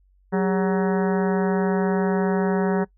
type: harmonic tone with a mistuned harmonic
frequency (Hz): 187.4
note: F#3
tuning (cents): +22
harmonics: 1 / 2 / 3 / 4 / 5 / 6 / 7 / 8 / 9 / 10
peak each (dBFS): -21 / -24 / -30 / -31 / -32 / -40 / -39 / -37 / -38 / -41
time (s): 0.32-2.85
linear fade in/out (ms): 20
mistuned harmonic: 2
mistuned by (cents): +120
effects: noise-tail reverb RT60 0.1 s tail -22 dB re dry + added 47 Hz sine -56 dBFS peak until 2.97 s